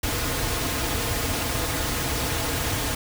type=noise with comb filter; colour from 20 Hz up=pink; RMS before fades=-26 dBFS; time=0.03-2.95 s; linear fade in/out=5 ms; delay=5.2 ms; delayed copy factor=-0.55; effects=none